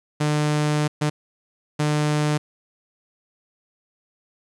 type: tone bursts at uneven times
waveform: sawtooth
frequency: 150 Hz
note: D3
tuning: 37 cents sharp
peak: -15 dBFS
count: 3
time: 0.2-0.88 / 1.01-1.1 / 1.79-2.38 s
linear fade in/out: 10 ms
effects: resampled to 24000 Hz + 8-bit